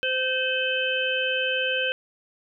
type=harmonic tone with a mistuned harmonic; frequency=517 Hz; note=C5; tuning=21 cents flat; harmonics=1 / 3 / 5 / 6; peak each=-28 / -28 / -28 / -28 dBFS; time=0.03-1.92 s; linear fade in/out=0 ms; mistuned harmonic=6; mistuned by=-19 cents; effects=none